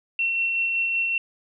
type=tone with tremolo; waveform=sine; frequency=2715 Hz; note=F7; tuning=50 cents flat; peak=-20 dBFS; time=0.19-1.18 s; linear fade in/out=2 ms; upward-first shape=sine; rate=5.3 Hz; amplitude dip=25%; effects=none